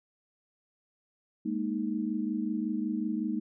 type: chord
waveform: sine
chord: Ab suspended second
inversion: none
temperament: equal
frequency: 207.7 / 233.1 / 311.1 Hz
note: Ab3 / Bb3 / Eb4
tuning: 0 / 0 / 0 cents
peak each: -33 dBFS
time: 1.45-3.4 s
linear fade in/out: 10 ms
effects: none